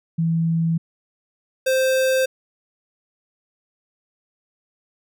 sine / square tone pair in turn, 164.7 / 522.9 Hz, E3 / C5, -1 / -1 cents, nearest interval octave + minor sixth, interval 2000 cents, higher second, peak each -17 dBFS, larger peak neither, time 0.18-0.78 / 1.66-2.26 s, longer neither, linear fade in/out 10 ms, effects none

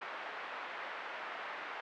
white band-pass noise, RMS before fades -43 dBFS, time 0.01-1.81 s, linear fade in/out 10 ms, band 610 to 1800 Hz, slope 12 dB/octave, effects low-pass 3000 Hz 12 dB/octave

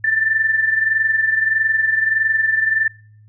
sine tone pair together, 1770.4 / 1792 Hz, A6 / A6, +10 / +31 cents, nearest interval unison, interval 21 cents, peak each -15 / -21 dBFS, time 0.04-2.88 s, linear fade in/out 5 ms, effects noise-tail reverb RT60 0.6 s tail -26 dB re dry + added 106 Hz sine -44 dBFS peak until 3.28 s

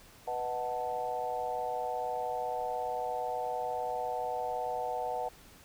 sine chord, B dominant seventh, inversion none, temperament equal, 493.9 / 622.3 / 740 / 880 Hz, B4 / D#5 / F#5 / A5, 0 / 0 / 0 / 0 cents, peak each -38 / -40 / -35 / -38 dBFS, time 0.27-5.29 s, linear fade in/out 10 ms, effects pink hiss -56 dBFS RMS until 5.64 s

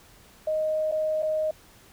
sine tone with dropouts, 622.3 Hz, D#5, in tune, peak -23 dBFS, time 0.47-1.51 s, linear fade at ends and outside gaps 5 ms, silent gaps 0.915-0.921 / 1.224-1.228 s, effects pink hiss -54 dBFS RMS until 1.92 s

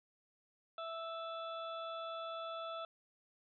harmonic tone with a mistuned harmonic, 659 Hz, E5, 1 cent flat, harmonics 1 / 2 / 4 / 5 / 6, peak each -44 / -44 / -57 / -52 / -63 dBFS, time 0.78-2.85 s, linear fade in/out 2 ms, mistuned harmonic 5, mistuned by +78 cents, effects none

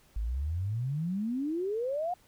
sine exponential sweep, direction up, 50.1 to 740 Hz, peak -29 dBFS, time 0.16-2.14 s, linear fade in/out 5 ms, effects pink hiss -63 dBFS RMS until 2.27 s

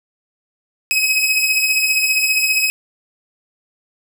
sawtooth beating tone pair, 2534 / 2549 Hz, D#7 / D#7, +31 / +41 cents, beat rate 15 Hz, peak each -17 / -12 dBFS, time 0.91-2.7 s, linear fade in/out 0 ms, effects none

